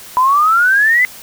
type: exponential sweep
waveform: sine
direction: up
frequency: 987.8 to 2051 Hz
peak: -8 dBFS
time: 0.17-1.05 s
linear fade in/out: 0 ms
effects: white hiss -35 dBFS RMS until 1.22 s